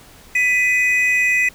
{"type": "tone pair together", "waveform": "triangle", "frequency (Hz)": [1990.6, 2508], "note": ["B6", "D#7"], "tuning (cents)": [13, 13], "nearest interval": "major third", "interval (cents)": 400, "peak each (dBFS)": -15, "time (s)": [0.35, 1.49], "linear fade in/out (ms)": 5, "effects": ["pink hiss -45 dBFS RMS until 1.54 s"]}